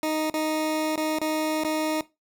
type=tone with dropouts; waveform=20% pulse; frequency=311.1 Hz; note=D#4; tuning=in tune; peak=-19 dBFS; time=0.03-2.01 s; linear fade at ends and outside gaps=1 ms; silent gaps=0.3-0.34 / 0.958-0.976 / 1.187-1.215 / 1.637-1.647 s; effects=noise-tail reverb RT60 0.2 s tail -17 dB re dry